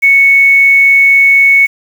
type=tone with quantisation; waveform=sine; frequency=2214 Hz; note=C#7; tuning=3 cents flat; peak=-3 dBFS; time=0.02-1.67 s; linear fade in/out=20 ms; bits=5; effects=none